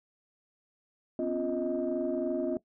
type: tone cluster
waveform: sine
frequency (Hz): 253 / 276.2 / 348 / 628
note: B3 / C#4 / F4 / D#5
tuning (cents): +42 / -6 / -6 / +16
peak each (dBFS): -34 / -34 / -31 / -33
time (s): 1.19-2.57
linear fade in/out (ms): 2
effects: noise-tail reverb RT60 0.1 s tail -18 dB re dry + tanh soft clip ceiling -21 dBFS